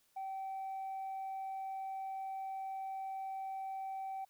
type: tone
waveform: sine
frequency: 771 Hz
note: G5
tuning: 29 cents flat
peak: -37 dBFS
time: 0.16-4.25 s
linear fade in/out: 10 ms
effects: tanh soft clip ceiling -37 dBFS + white hiss -73 dBFS RMS until 4.29 s